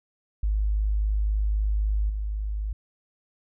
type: tone with level steps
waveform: sine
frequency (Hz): 51.91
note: G#1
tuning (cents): 0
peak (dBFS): -21 / -26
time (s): 0.43-2.73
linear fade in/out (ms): 5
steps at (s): 2.09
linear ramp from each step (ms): 10
effects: none